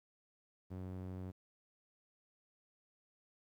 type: tone with band-pass filter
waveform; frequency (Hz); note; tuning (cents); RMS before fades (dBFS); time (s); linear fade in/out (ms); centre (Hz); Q
sawtooth; 92.5; F#2; 0; -45; 0.7-1.32; 20; 190; 0.53
effects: 12-bit